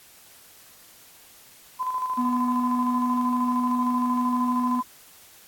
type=tone with tremolo; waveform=sine; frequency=1017 Hz; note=C6; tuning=50 cents flat; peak=-23 dBFS; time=1.79-4.83 s; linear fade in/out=20 ms; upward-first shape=square; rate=13 Hz; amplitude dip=45%
type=tone; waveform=triangle; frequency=245.7 Hz; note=B3; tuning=9 cents flat; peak=-21 dBFS; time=2.17-4.81 s; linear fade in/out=20 ms
effects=white hiss -51 dBFS RMS until 5.47 s + AAC 64 kbps